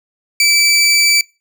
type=tone; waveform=20% pulse; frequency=2316 Hz; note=D7; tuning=25 cents flat; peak=-4 dBFS; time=0.4-1.21 s; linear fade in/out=2 ms; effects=noise-tail reverb RT60 0.3 s tail -25 dB re dry